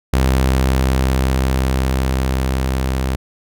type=tone with level ramp; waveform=sawtooth; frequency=65.41 Hz; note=C2; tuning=in tune; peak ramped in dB=-8 to -13 dBFS; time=0.13-3.16 s; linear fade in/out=5 ms; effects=none